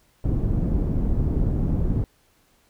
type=low-pass noise; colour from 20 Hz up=pink; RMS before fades=-22 dBFS; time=0.24-2.04 s; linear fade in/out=2 ms; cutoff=240 Hz; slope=12 dB/octave; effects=pink hiss -62 dBFS RMS until 2.69 s